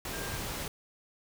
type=tone in noise; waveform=sine; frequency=1599 Hz; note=G6; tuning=34 cents sharp; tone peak=-43 dBFS; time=0.13-0.37 s; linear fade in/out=2 ms; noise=pink; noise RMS=-37 dBFS; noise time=0.05-0.68 s; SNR=-9 dB; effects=none